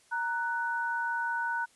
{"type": "tone pair together", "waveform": "sine", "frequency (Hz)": [932.3, 1487.1], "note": ["A#5", "F#6"], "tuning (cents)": [0, 8], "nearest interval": "minor sixth", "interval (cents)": 808, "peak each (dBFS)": [-32, -31], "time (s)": [0.11, 1.66], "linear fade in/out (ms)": 20, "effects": ["white hiss -63 dBFS RMS until 1.75 s", "resampled to 24000 Hz"]}